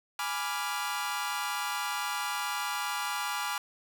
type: chord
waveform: sawtooth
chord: G# diminished seventh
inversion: none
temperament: equal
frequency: 830.6 / 987.8 / 1174.7 / 1396.9 Hz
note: G#5 / B5 / D6 / F6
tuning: 0 / 0 / 0 / 0 cents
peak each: -33 dBFS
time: 0.19-3.58 s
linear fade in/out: 2 ms
effects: none